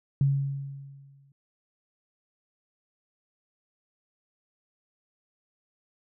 sine tone with exponential decay, 138.59 Hz, C#3, in tune, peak -18 dBFS, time 0.21-1.32 s, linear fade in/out 2 ms, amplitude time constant 240 ms, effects none

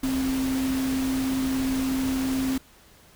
sine tone in noise, 263.7 Hz, C4, 14 cents sharp, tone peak -23 dBFS, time 0.03-2.58 s, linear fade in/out 5 ms, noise pink, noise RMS -34 dBFS, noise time 0.03-2.58 s, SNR +8 dB, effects pink hiss -54 dBFS RMS until 3.15 s

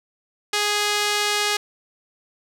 sawtooth tone with band-pass filter, 415.3 Hz, G#4, in tune, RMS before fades -22 dBFS, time 0.53-1.57 s, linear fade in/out 5 ms, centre 4200 Hz, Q 0.66, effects none

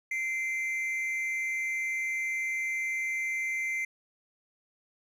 triangle tone pair together, 2078 / 2338 Hz, C7 / D7, -12 / -8 cents, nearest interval major second, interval 204 cents, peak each -28 / -36 dBFS, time 0.11-3.85 s, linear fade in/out 5 ms, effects none

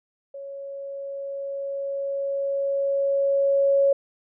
sine tone with level ramp, 554.4 Hz, C#5, in tune, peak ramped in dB -34 to -15 dBFS, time 0.34-3.93 s, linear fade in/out 5 ms, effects none

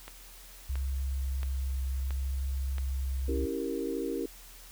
click train, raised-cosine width 0.3 ms, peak -26 dBFS, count 5, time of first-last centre 0.08-2.783 s, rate 1.48 Hz
sine tone with vibrato, 66.6 Hz, C2, 31 cents sharp, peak -29 dBFS, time 0.69-3.46 s, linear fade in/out 10 ms, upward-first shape sine, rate 0.67 Hz, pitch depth 11 cents each way
sine chord, C# diminished seventh, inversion none, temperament equal, 277.2 / 329.6 / 392 / 466.2 Hz, C#4 / E4 / G4 / Bb4, 0 / 0 / 0 / 0 cents, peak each -36 dBFS, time 3.28-4.26 s, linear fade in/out 5 ms
effects added 41 Hz sine -51 dBFS peak until 4.71 s + white hiss -52 dBFS RMS until 4.71 s

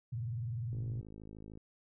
sine tone with vibrato, 116.54 Hz, A#2, in tune, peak -35 dBFS, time 0.12-1.01 s, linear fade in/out 10 ms, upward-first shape triangle, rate 20 Hz, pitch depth 280 cents each way
click train, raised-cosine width 3 ms, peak -37 dBFS, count 46, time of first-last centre 0.73-1.574 s, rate 53.3 Hz
effects none

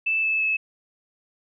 sine tone with pitch steps, 2637 / 2617 / 2598 Hz, E7 / E7 / E7, 0 / -13 / -26 cents, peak -20 dBFS, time 0.06-0.57 s, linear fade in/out 10 ms, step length 170 ms, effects none

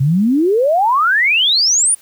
sine exponential sweep, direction up, 127.7 to 10000 Hz, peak -10 dBFS, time 0-1.95 s, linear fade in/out 10 ms, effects white hiss -48 dBFS RMS until 2.01 s

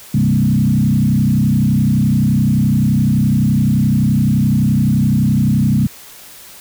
sine tone with frequency modulation, 174.5 Hz, F3, 1 cent flat, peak -10 dBFS, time 0.14-5.87 s, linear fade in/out 5 ms, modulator 31.7 Hz, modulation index 2.1, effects white hiss -38 dBFS RMS until 6.6 s

